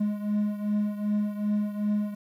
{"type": "beating tone pair", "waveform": "triangle", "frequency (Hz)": [207.7, 210.3], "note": ["G#3", "G#3"], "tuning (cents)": [0, 22], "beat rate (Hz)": 2.6, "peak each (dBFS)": [-24, -29], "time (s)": [0, 2.15], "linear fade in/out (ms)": 10, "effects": ["10-bit"]}